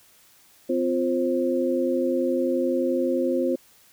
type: tone cluster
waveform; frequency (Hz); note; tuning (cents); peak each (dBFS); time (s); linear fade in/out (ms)
sine; 257 / 348.6 / 529; C4 / F4 / C5; -31 / -3 / +19; -25; 0.69-3.56; 10
effects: white hiss -56 dBFS RMS until 3.92 s